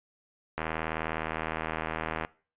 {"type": "click train", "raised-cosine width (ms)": 0.5, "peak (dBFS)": -16, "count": 134, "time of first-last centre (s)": [0.58, 2.249], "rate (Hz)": 79.7, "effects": ["noise-tail reverb RT60 0.4 s tail -21 dB re dry", "resampled to 8000 Hz"]}